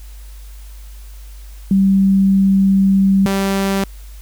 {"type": "tone pair in turn", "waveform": ["sine", "sawtooth"], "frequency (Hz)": [194, 195.35], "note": ["G3", "G3"], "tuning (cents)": [-18, -6], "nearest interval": "unison", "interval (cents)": 12, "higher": "second", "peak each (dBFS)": [-9, -11], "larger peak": "first", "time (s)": [[1.71, 3.26], [3.26, 3.84]], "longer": "first", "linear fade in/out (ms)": 2, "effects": ["added 50 Hz sine -32 dBFS peak until 4.21 s", "white hiss -47 dBFS RMS until 4.21 s"]}